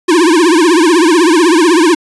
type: tone with vibrato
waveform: square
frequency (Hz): 334.2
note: E4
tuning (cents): +24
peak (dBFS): -6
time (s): 0.08-1.95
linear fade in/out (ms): 10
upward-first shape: triangle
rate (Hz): 16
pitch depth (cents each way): 200
effects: resampled to 24000 Hz